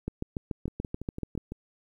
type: two click trains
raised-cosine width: 3 ms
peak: -18 / -23 dBFS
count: 10 / 6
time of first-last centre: 0.08-1.377 / 0.68-1.52 s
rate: 6.94 / 5.95 Hz
effects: 10-bit